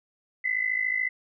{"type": "tone pair together", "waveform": "sine", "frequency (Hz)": [1998.2, 2052], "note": ["B6", "C7"], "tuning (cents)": [20, -34], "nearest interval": "unison", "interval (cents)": 46, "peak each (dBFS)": -27, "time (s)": [0.44, 1.09], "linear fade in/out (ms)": 10, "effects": []}